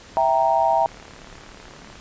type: chord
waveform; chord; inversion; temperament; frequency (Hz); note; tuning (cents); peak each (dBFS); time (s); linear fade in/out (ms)
sine; E diminished; none; equal; 659.3 / 784 / 932.3; E5 / G5 / Bb5; 0 / 0 / 0; -20; 0.17-0.86; 0
type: click train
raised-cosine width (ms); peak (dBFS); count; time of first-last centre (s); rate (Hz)
0.5; -28; 40; 0.89-1.956; 36.6
effects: pink hiss -44 dBFS RMS until 2 s + resampled to 16000 Hz